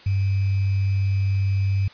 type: tone with sample-and-hold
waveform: sine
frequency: 97.7 Hz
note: G2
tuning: 5 cents flat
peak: -18 dBFS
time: 0.06-1.88 s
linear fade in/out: 5 ms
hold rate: 2450 Hz
effects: white hiss -47 dBFS RMS until 1.93 s + resampled to 11025 Hz